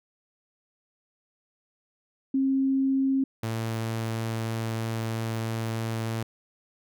sine / sawtooth tone pair in turn, 268.5 / 112.89 Hz, C4 / A2, +45 / +45 cents, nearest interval octave + minor third, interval 1500 cents, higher first, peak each -21 / -24 dBFS, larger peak first, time 2.34-3.24 / 3.43-6.23 s, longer second, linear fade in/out 5 ms, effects none

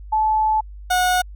sine / 30% pulse tone pair in turn, 867 / 729.1 Hz, A5 / F#5, -26 / -26 cents, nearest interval minor third, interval 300 cents, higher first, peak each -15 / -13 dBFS, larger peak second, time 0.12-0.61 / 0.9-1.22 s, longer first, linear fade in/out 10 ms, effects added 50 Hz sine -34 dBFS peak until 1.35 s

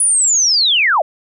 sine linear sweep, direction down, 9956 to 553 Hz, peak -10 dBFS, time 0-1.02 s, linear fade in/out 5 ms, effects none

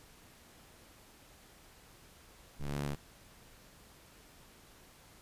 sawtooth ring-modulated tone, 71.4 Hz, D2, 48 cents flat, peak -28 dBFS, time 2.59-2.96 s, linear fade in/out 20 ms, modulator 72.5 Hz, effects pink hiss -59 dBFS RMS until 5.21 s + resampled to 32000 Hz

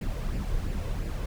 brown noise with flanger, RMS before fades -30 dBFS, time 0.01-1.26 s, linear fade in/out 5 ms, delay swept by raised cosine 0.4 to 2 ms, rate 2.9 Hz, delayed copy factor +0.5, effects none

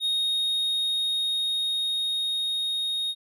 triangle tone with level ramp, 3726 Hz, A#7, 2 cents flat, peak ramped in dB -21 to -24 dBFS, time 0-3.15 s, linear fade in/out 50 ms, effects none

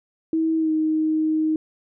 sine tone with pitch glide, 321.9 to 313.1 Hz, E4 to D#4, -41 to +11 cents, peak -18 dBFS, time 0.33-1.56 s, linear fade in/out 2 ms, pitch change -48 cents, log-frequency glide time 0.58-0.71 s, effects none

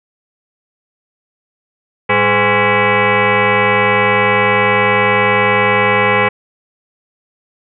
sine tone with frequency modulation, 730 Hz, F#5, 24 cents flat, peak -9 dBFS, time 2.09-6.29 s, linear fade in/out 10 ms, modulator 310 Hz, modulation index 5.7, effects none

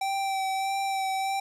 square tone with vibrato, 776 Hz, G5, 18 cents flat, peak -27 dBFS, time 0.01-1.4 s, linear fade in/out 5 ms, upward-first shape sine, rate 1.6 Hz, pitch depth 19 cents each way, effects low-pass 11000 Hz 12 dB/octave + 11-bit

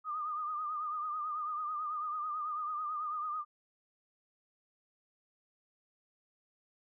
sine tone with vibrato, 1221 Hz, D#6, 33 cents flat, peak -34 dBFS, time 0.04-3.45 s, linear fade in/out 50 ms, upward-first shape triangle, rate 9.1 Hz, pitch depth 71 cents each way, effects none

